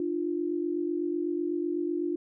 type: tone pair together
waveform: sine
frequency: 300.5 / 348.5 Hz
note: D4 / F4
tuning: +40 / -4 cents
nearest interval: minor third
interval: 256 cents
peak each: -31 / -29 dBFS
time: 0-2.16 s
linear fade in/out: 2 ms
effects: none